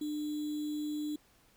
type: tone with sample-and-hold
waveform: sine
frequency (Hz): 300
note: D4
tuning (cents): +37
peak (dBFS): -33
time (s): 0.01-1.16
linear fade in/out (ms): 5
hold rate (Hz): 3675
effects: pink hiss -66 dBFS RMS until 1.56 s